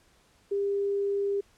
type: tone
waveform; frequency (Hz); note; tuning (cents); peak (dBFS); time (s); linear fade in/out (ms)
sine; 400.2; G4; +36; -25; 0.51-1.41; 10
effects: pink hiss -63 dBFS RMS until 1.57 s + low-pass 10000 Hz 12 dB/octave